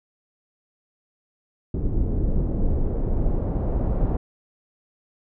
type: noise with low-pass filter sweep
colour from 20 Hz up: brown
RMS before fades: -22 dBFS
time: 1.74-4.17 s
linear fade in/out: 5 ms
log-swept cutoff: 350 to 740 Hz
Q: 1.2
effects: none